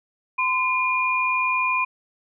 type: tone pair together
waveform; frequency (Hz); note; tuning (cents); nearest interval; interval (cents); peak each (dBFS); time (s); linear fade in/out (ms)
sine; 1023.9 / 2422; C6 / D#7; -38 / -47; octave + minor third; 1491; -22 / -22; 0.38-1.85; 10
effects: none